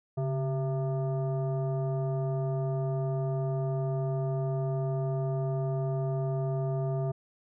sine tone with frequency modulation, 138.59 Hz, C#3, in tune, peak -27 dBFS, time 0.17-7.12 s, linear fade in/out 10 ms, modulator 529 Hz, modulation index 0.77, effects none

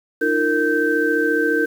sine tone cluster, 304.7 / 339.1 / 460.2 / 1554 Hz, D#4 / E4 / A#4 / G6, -36 / +49 / -22 / -16 cents, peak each -22 / -24 / -20 / -20 dBFS, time 0.21-1.66 s, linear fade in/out 10 ms, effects 7-bit

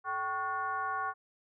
sine tone with frequency modulation, 1108.7 Hz, C#6, in tune, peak -31 dBFS, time 0.04-1.14 s, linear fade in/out 50 ms, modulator 338 Hz, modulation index 1.1, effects none

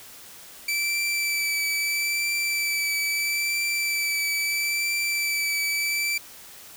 sawtooth tone with vibrato, 2321 Hz, D7, 21 cents flat, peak -20 dBFS, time 0.68-6.18 s, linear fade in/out 5 ms, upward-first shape triangle, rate 0.76 Hz, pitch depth 19 cents each way, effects white hiss -45 dBFS RMS until 6.76 s

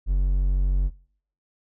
triangle tone, 46.5 Hz, F#1, 9 cents sharp, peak -16 dBFS, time 0.06-0.91 s, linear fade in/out 50 ms, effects noise-tail reverb RT60 0.6 s tail -23 dB re dry

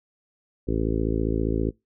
harmonic tone, 55 Hz, A1, in tune, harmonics 1 / 2 / 3 / 4 / 5 / 6 / 7 / 8 / 9, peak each -27 / -30 / -33 / -33 / -29 / -31 / -30 / -33 / -37 dBFS, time 0.67-1.71 s, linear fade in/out 20 ms, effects noise-tail reverb RT60 0.2 s tail -24 dB re dry

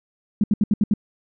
sine tone bursts, 207.7 Hz, G#3, in tune, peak -14 dBFS, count 6, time 0.41-0.938 s, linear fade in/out 2 ms, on 28 ms, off 72 ms, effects none

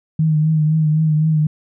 sine tone with vibrato, 155.56 Hz, D#3, in tune, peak -12 dBFS, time 0.19-1.47 s, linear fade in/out 5 ms, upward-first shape triangle, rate 3.9 Hz, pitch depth 46 cents each way, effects none

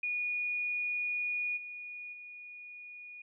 sine tone with level steps, 2452 Hz, D#7, 26 cents flat, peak -31 / -41 / -45 dBFS, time 0.03-3.22 s, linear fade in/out 5 ms, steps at 1.56 / 2.12 s, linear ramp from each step 20 ms, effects none

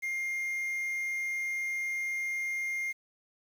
triangle tone with quantisation, 2118 Hz, C7, 21 cents sharp, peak -29 dBFS, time 0.02-2.93 s, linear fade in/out 20 ms, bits 9, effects none

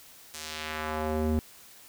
square tone with band-pass filter sweep, 77.78 Hz, D#2, in tune, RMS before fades -31 dBFS, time 0.34-1.39 s, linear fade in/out 0 ms, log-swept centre 7800 to 210 Hz, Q 0.94, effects white hiss -52 dBFS RMS until 1.88 s

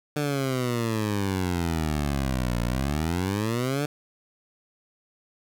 15% pulse exponential two-way sweep, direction down then up, 150 to 58 to 150 Hz, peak -18 dBFS, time 0.16-3.86 s, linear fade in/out 5 ms, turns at 2.62 s, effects none

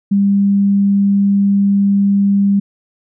sine tone, 199.4 Hz, G3, 30 cents sharp, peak -9 dBFS, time 0.11-2.6 s, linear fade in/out 10 ms, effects none

